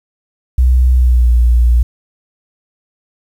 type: tone with pitch glide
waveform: sine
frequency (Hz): 63 to 59.57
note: B1 to A#1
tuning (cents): +35 to +38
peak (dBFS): -6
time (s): 0.58-1.83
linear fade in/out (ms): 5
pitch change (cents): -97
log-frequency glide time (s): 0.95-1.3
effects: 7-bit